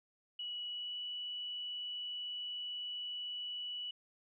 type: tone with pitch glide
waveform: sine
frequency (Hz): 2932 to 2951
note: F#7 to F#7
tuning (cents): -16 to -5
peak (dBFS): -39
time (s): 0.39-3.91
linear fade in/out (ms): 5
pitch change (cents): +11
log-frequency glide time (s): 0.68-0.97
effects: none